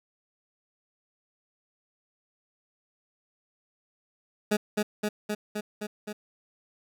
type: tone with echo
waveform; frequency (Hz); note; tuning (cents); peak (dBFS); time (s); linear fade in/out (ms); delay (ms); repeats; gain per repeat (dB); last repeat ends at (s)
20% pulse; 210; G#3; +19; -17; 4.51-4.57; 10; 260; 6; -2; 6.13
effects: none